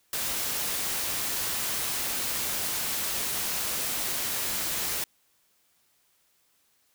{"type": "noise", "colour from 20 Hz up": "white", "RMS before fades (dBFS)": -30, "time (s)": [0.13, 5.04], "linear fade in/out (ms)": 2, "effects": ["white hiss -68 dBFS RMS until 6.94 s"]}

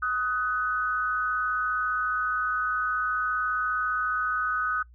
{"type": "tone pair together", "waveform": "sine", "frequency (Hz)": [1257.5, 1497], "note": ["D#6", "F#6"], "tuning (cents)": [18, 20], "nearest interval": "minor third", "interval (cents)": 302, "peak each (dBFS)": -27, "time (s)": [0.02, 4.83], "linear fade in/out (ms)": 10, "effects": ["noise-tail reverb RT60 0.1 s tail -23 dB re dry", "added 60 Hz sine -49 dBFS peak until 4.94 s"]}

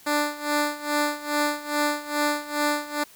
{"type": "tone with tremolo", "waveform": "10% pulse", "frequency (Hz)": 295.1, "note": "D4", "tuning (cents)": 8, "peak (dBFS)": -12, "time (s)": [0.06, 3.04], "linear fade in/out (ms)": 10, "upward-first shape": "sine", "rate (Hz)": 2.4, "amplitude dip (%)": 85, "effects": ["white hiss -51 dBFS RMS until 3.15 s"]}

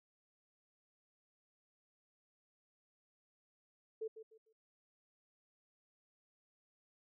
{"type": "tone with echo", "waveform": "sine", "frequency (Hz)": 441.4, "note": "A4", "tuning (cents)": 5, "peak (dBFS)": -38, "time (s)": [4.01, 4.08], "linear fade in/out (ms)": 10, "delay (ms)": 150, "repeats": 3, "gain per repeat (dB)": -11, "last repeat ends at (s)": 4.53, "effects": []}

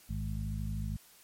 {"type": "harmonic tone with a mistuned harmonic", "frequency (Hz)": 53.1, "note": "G#1", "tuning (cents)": 39, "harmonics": [1, 2, 3, 4], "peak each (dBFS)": [-36, -38, -40, -42], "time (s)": [0.09, 0.97], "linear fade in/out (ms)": 10, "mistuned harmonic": 1, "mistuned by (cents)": 120, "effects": ["white hiss -59 dBFS RMS until 1.23 s", "MP3 64 kbps"]}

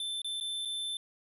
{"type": "tone with dropouts", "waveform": "square", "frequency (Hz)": 3538, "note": "A7", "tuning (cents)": 9, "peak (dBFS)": -34, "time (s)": [0, 0.97], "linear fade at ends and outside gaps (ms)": 2, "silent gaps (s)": [[0.218, 0.245], [0.401, 0.409], [0.651, 0.655]], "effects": ["resampled to 32000 Hz"]}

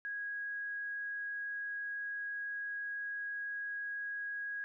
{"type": "tone", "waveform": "sine", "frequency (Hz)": 1651, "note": "G#6", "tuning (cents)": -11, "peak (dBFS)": -37, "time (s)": [0.05, 4.64], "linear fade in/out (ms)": 0, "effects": []}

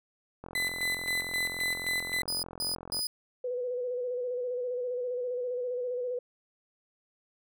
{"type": "click train", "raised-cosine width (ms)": 1, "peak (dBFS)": -28, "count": 112, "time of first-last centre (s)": [0.44, 2.992], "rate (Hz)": 43.5}
{"type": "tone with tremolo", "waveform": "35% pulse", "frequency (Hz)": 2010, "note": "B6", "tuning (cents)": 30, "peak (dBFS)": -26, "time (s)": [0.55, 2.22], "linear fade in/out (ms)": 2, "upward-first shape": "square", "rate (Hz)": 3.8, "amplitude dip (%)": 55}
{"type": "tone bursts", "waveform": "sawtooth", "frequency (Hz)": 4978, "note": "D#8", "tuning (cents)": 0, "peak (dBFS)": -27, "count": 3, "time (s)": [2.28, 3.07], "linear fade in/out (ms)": 2, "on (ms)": 150, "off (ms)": 170}
{"type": "tone with vibrato", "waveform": "sine", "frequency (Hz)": 495.4, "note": "B4", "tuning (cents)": 5, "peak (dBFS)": -30, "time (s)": [3.44, 6.19], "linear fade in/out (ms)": 5, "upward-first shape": "square", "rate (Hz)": 15, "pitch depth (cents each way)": 31}
{"effects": []}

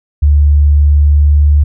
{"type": "tone with pitch glide", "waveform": "sine", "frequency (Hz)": [73, 73.42], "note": ["D2", "D2"], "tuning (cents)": [-10, 0], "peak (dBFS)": -4, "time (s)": [0.22, 1.64], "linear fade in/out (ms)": 10, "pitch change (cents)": 10, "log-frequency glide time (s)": [0.78, 1.47], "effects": []}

